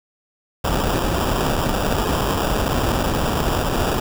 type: noise with sample-and-hold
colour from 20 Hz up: pink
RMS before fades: -20 dBFS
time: 0.64-4 s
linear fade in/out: 5 ms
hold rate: 2100 Hz
effects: none